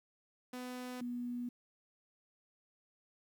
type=tone pair in turn; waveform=sawtooth / sine; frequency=250.3 / 243.2 Hz; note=B3 / B3; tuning=+23 / -26 cents; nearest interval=unison; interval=49 cents; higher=first; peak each=-38 / -37 dBFS; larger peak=second; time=0.53-1.01 / 1.01-1.49 s; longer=neither; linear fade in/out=5 ms; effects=11-bit